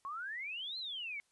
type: exponential two-way sweep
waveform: sine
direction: up then down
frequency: 1066 to 4198 to 2169 Hz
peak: -39 dBFS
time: 0.05-1.2 s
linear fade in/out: 0 ms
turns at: 0.78 s
effects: white hiss -75 dBFS RMS until 1.31 s + resampled to 24000 Hz